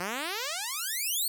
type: exponential sweep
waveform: 5% pulse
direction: up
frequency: 170.8 to 4493 Hz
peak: -20 dBFS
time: 0-1.28 s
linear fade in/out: 2 ms
effects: none